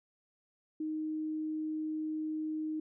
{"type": "tone", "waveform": "sine", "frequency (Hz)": 311.1, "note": "D#4", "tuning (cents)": 0, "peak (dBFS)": -33, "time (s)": [0.8, 2.8], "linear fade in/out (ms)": 5, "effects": []}